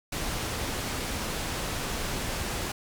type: low-pass noise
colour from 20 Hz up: pink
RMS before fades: -32 dBFS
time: 0.12-2.72 s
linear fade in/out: 5 ms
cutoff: 11000 Hz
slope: 12 dB/octave
effects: none

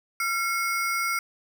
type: ring-modulated tone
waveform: square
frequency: 1770 Hz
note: A6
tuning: 10 cents sharp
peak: -22 dBFS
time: 0.2-1.19 s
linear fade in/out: 2 ms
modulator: 401 Hz
effects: none

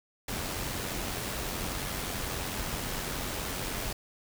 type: noise with amplitude modulation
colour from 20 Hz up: pink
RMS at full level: -33 dBFS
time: 0.28-3.93 s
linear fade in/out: 5 ms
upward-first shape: sine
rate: 91.2 Hz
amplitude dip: 35%
effects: none

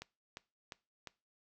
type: click train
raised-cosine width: 0.2 ms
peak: -27 dBFS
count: 4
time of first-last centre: 0.02-1.073 s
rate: 2.85 Hz
effects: noise-tail reverb RT60 0.3 s tail -21 dB re dry

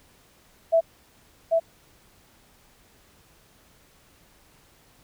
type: tone with echo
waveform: sine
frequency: 659.3 Hz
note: E5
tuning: in tune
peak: -15 dBFS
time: 0.72-0.81 s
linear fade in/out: 20 ms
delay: 790 ms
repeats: 1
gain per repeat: -2 dB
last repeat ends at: 1.6 s
effects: pink hiss -58 dBFS RMS until 5.03 s

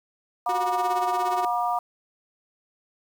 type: harmonic tone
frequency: 239.2 Hz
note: A#3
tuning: 45 cents sharp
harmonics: 3 / 4 / 5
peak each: -25 / -27 / -29 dBFS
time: 0.46-1.79 s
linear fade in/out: 5 ms
type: tone with tremolo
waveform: sawtooth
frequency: 368.2 Hz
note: F#4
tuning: 8 cents flat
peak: -24 dBFS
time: 0.49-1.45 s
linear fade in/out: 2 ms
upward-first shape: sine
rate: 17 Hz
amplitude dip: 75%
effects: 8-bit

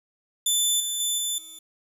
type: tone with level steps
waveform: 15% pulse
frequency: 3520 Hz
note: A7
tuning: in tune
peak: -13 / -19 / -16 / -18 / -34 dBFS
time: 0.46-1.59 s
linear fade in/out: 5 ms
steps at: 0.8 / 1 / 1.18 / 1.38 s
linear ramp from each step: 2 ms
effects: resampled to 32000 Hz + 9-bit

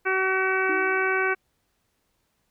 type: harmonic tone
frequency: 379 Hz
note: F#4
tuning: 42 cents sharp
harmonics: 1 / 2 / 3 / 4 / 5 / 6 / 7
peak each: -26 / -32 / -30 / -25 / -34 / -29 / -37 dBFS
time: 0.05-1.35 s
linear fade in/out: 20 ms
type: tone with exponential decay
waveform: sine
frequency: 318.1 Hz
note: D#4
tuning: 38 cents sharp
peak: -27 dBFS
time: 0.69-1.34 s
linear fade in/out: 5 ms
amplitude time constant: 140 ms
effects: pink hiss -72 dBFS RMS until 2.5 s

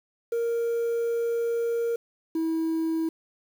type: tone pair in turn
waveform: sine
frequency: 466.2 / 323.9 Hz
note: A#4 / E4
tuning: 0 / -30 cents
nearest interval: tritone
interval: 630 cents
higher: first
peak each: -21 dBFS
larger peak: neither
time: 0.32-1.96 / 2.35-3.09 s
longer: first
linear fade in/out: 5 ms
effects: tanh soft clip ceiling -23 dBFS + 8-bit

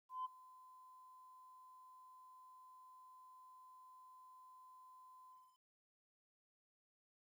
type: tone with ADSR envelope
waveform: sine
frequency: 1022 Hz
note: C6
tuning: 41 cents flat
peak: -38 dBFS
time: 0.09-5.59 s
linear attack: 160 ms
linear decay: 19 ms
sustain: -21 dB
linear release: 270 ms
effects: tanh soft clip ceiling -37 dBFS + 13-bit

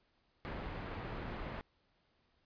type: low-pass noise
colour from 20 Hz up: pink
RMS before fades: -43 dBFS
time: 0.45-1.61 s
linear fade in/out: 0 ms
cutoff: 2000 Hz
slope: 12 dB/octave
effects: pink hiss -75 dBFS RMS until 2.45 s + resampled to 11025 Hz

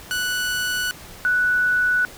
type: tone pair in turn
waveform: sawtooth / sine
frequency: 1480 / 1480 Hz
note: F#6 / F#6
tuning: 0 / 0 cents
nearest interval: unison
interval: 0 cents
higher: neither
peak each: -18 / -16 dBFS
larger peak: second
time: 0.11-0.91 / 1.25-2.05 s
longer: neither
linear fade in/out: 0 ms
effects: pink hiss -41 dBFS RMS until 2.17 s

